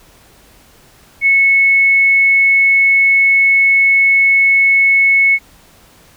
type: tone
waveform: sine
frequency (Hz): 2200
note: C#7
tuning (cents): -14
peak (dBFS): -7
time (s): 1.21-5.39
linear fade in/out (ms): 50
effects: pink hiss -46 dBFS RMS until 6.16 s